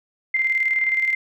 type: tone with tremolo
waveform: sine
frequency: 2089 Hz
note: C7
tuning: 3 cents flat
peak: -16 dBFS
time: 0.34-1.15 s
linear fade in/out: 5 ms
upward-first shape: square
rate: 19 Hz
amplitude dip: 45%
effects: none